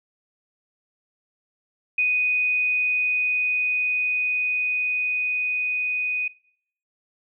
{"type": "tone with level ramp", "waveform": "sine", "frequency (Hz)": 2489, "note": "D#7", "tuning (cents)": 0, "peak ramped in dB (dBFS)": [-18, -22], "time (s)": [1.98, 6.28], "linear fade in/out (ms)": 5, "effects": ["noise-tail reverb RT60 0.6 s tail -20 dB re dry"]}